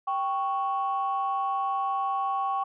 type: tone pair together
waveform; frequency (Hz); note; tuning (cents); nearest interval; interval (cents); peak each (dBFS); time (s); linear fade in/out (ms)
sine; 783.2 / 1108.7; G5 / C#6; -2 / 0; tritone; 602; -27; 0.07-2.64; 10
effects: tanh soft clip ceiling -19 dBFS